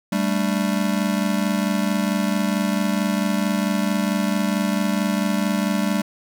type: chord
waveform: square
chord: G suspended second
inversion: none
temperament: just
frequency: 196 / 220.5 / 294 Hz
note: G3 / A3 / D4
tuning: 0 / +4 / +2 cents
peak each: -22 / -25 / -28 dBFS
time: 0.12-6.02 s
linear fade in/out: 5 ms
effects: none